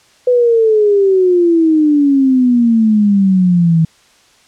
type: exponential sweep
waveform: sine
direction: down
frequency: 502 to 159.8 Hz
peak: -7 dBFS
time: 0.27-3.85 s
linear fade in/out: 5 ms
effects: white hiss -49 dBFS RMS until 4.47 s + low-pass 7000 Hz 12 dB/octave